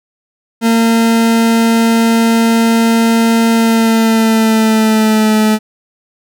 40% pulse tone with pitch glide, 228.3 to 216 Hz, A#3 to A3, -36 to -32 cents, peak -7 dBFS, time 0.61-5.59 s, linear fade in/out 50 ms, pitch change -96 cents, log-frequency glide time 3.52-5.34 s, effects none

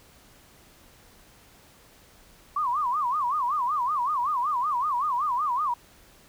sine tone with vibrato, 1088 Hz, C#6, 33 cents flat, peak -23 dBFS, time 2.56-5.74 s, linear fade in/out 5 ms, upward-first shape sine, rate 5.3 Hz, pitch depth 230 cents each way, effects pink hiss -55 dBFS RMS until 6.28 s

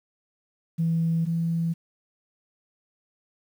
sine tone pair in turn, 164.81 / 166.44 Hz, E3 / E3, 0 / +17 cents, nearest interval unison, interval 17 cents, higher second, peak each -20 / -22 dBFS, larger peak first, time 0.78-1.26 / 1.26-1.74 s, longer neither, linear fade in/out 20 ms, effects tanh soft clip ceiling -16 dBFS + 9-bit

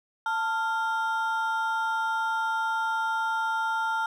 triangle ring-modulated tone, 1141 Hz, C#6, 50 cents sharp, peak -20 dBFS, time 0.26-4.06 s, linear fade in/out 2 ms, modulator 250 Hz, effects none

